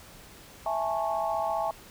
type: chord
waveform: sine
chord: A major seventh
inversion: second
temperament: just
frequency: 660 / 825 / 880 / 1100 Hz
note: E5 / G#5 / A5 / C#6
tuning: +2 / -12 / 0 / -14 cents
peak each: -30 / -31 / -33 / -35 dBFS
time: 0.66-1.71 s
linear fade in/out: 2 ms
effects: pink hiss -50 dBFS RMS until 1.9 s